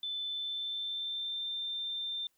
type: tone with pitch glide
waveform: sine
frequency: 3520 to 3582 Hz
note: A7 to A7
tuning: 0 to +30 cents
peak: -34 dBFS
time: 0.03-2.27 s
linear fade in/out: 2 ms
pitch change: +30 cents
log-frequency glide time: 0.25-1.47 s
effects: white hiss -75 dBFS RMS until 2.37 s